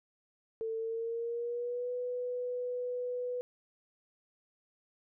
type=tone with pitch glide; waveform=sine; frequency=448.1 to 494.3 Hz; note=A4 to B4; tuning=+32 to +1 cents; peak=-33 dBFS; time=0.61-3.41 s; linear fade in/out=0 ms; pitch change=+169 cents; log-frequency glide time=0.78-1.91 s; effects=none